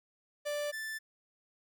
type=tone pair in turn; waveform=45% pulse; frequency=587.3 / 1759.9 Hz; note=D5 / A6; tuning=0 / 0 cents; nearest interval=octave + perfect fifth; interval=1900 cents; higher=second; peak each=-33 / -37 dBFS; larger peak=first; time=0.45-0.72 / 0.72-0.99 s; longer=neither; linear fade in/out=20 ms; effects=none